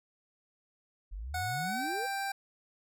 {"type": "exponential sweep", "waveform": "sine", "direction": "up", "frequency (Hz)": [42.12, 523.3], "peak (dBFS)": -37, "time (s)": [1.11, 2.07], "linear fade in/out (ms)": 20}
{"type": "tone with pitch glide", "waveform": "25% pulse", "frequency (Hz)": [734, 786.7], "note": ["F#5", "G5"], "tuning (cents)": [-14, 6], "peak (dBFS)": -29, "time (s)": [1.34, 2.32], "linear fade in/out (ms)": 5, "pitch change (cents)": 120, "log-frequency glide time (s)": [1.62, 1.91]}
{"effects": []}